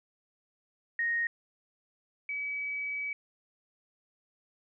sine tone pair in turn, 1864.7 / 2282 Hz, A#6 / C#7, 0 / +50 cents, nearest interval minor third, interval 350 cents, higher second, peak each -27 / -32 dBFS, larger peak first, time 0.99-1.27 / 2.29-3.13 s, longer second, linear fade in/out 2 ms, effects none

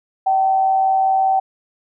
sine tone with amplitude modulation, 767 Hz, G5, 38 cents flat, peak -11 dBFS, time 0.26-1.4 s, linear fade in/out 10 ms, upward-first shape sine, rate 125 Hz, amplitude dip 40%, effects none

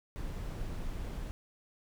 brown noise, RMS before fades -38 dBFS, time 0.16-1.31 s, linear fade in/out 0 ms, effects none

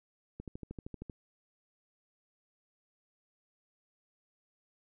click train, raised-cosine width 3 ms, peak -29 dBFS, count 10, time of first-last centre 0.4-1.098 s, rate 12.9 Hz, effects none

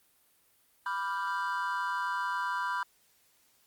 triangle chord, G dominant seventh, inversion first, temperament equal, 987.8 / 1174.7 / 1396.9 / 1568 Hz, B5 / D6 / F6 / G6, 0 / 0 / 0 / 0 cents, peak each -31 / -36 / -36 / -35 dBFS, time 0.86-2.83 s, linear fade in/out 2 ms, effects white hiss -67 dBFS RMS until 3.66 s + Opus 32 kbps

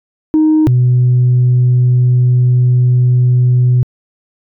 sine tone pair in turn, 311.1 / 124.53 Hz, D#4 / B2, 0 / +15 cents, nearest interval octave + major third, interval 1585 cents, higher first, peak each -5 dBFS, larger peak neither, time 0.34-0.67 / 0.67-3.83 s, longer second, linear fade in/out 0 ms, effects tanh soft clip ceiling -4 dBFS

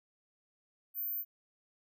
sine tone, 14340 Hz, A9, 32 cents sharp, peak -34 dBFS, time 0.94-1.25 s, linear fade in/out 50 ms, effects none

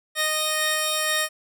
10% pulse tone pair together, 619 / 1854.9 Hz, D#5 / A#6, -9 / -9 cents, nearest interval octave + perfect fifth, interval 1900 cents, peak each -16 dBFS, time 0.15-1.29 s, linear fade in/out 50 ms, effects none

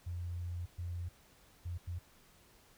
sine tone bursts at uneven times, 87.31 Hz, F2, in tune, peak -37 dBFS, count 4, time 0.06-0.66 / 0.78-1.09 / 1.65-1.78 / 1.87-1.99 s, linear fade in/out 10 ms, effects pink hiss -64 dBFS RMS until 2.77 s

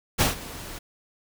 pink noise with ADSR envelope, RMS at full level -19 dBFS, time 0.18-0.79 s, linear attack 29 ms, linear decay 140 ms, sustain -19 dB, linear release 11 ms, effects none

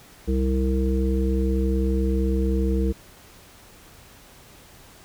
harmonic tone, 65.41 Hz, C2, in tune, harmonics 1 / 3 / 5 / 7, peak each -21 / -26 / -28 / -29 dBFS, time 0.27-2.93 s, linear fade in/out 20 ms, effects pink hiss -49 dBFS RMS until 5.04 s

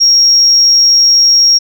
sine tone, 5588 Hz, F8, in tune, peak -3 dBFS, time 0-1.59 s, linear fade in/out 20 ms, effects tanh soft clip ceiling 0 dBFS

